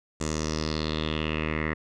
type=tone with low-pass filter sweep; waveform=10% pulse; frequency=77.78 Hz; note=D#2; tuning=in tune; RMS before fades=-29 dBFS; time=0.2-1.74 s; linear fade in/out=10 ms; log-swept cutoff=7400 to 1900 Hz; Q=4.5; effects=none